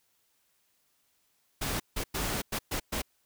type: noise bursts at uneven times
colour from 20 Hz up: pink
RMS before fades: -32 dBFS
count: 6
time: 1.61-1.8 / 1.96-2.04 / 2.14-2.42 / 2.52-2.59 / 2.71-2.8 / 2.92-3.02 s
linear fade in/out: 10 ms
effects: white hiss -72 dBFS RMS until 3.25 s